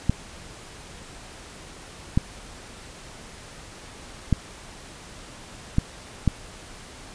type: clicks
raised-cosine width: 5 ms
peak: -6 dBFS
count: 5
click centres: 0.096 / 2.175 / 4.327 / 5.784 / 6.277 s
effects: pink hiss -43 dBFS RMS until 7.14 s + resampled to 22050 Hz